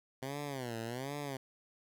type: tone with vibrato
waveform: 10% pulse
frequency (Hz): 128.6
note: C3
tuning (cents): -30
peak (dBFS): -30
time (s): 0.22-1.37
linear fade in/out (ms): 5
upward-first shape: sine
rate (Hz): 1.3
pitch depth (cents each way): 220
effects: none